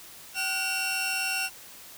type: tone cluster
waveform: sawtooth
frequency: 766 / 1445 / 2720 Hz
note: G5 / F#6 / F7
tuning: -40 / -41 / -46 cents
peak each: -32 / -31 / -25 dBFS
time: 0.34-1.5 s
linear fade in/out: 50 ms
effects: white hiss -47 dBFS RMS until 1.97 s